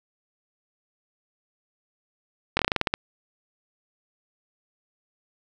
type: slowing click train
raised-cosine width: 0.3 ms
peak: -5 dBFS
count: 10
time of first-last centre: 2.57-2.939 s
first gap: 22 ms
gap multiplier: 1.15
effects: none